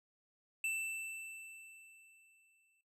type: tone with exponential decay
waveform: square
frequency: 2661 Hz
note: E7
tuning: 16 cents sharp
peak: -34 dBFS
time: 0.64-2.81 s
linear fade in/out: 2 ms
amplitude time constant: 470 ms
effects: noise-tail reverb RT60 0.2 s tail -17 dB re dry + low-pass 12000 Hz 12 dB/octave